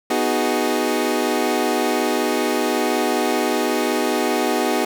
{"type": "chord", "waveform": "25% pulse", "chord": "G# minor seventh", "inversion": "first", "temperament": "equal", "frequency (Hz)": [246.9, 311.1, 370, 415.3], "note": ["B3", "D#4", "F#4", "G#4"], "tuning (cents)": [0, 0, 0, 0], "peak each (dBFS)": -20, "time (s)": [0.1, 4.85], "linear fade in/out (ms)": 5, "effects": []}